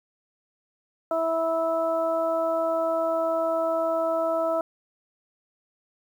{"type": "harmonic tone", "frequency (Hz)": 327.3, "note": "E4", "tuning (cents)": -12, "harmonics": [1, 2, 3, 4], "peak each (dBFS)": [-33, -23, -35, -31], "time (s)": [1.11, 4.61], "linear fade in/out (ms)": 2, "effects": ["9-bit"]}